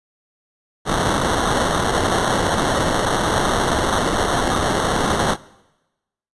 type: noise with sample-and-hold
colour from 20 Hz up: violet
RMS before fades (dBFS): -19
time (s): 0.85-5.37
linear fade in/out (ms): 50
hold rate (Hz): 2450
effects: noise-tail reverb RT60 1.0 s tail -21 dB re dry + resampled to 24000 Hz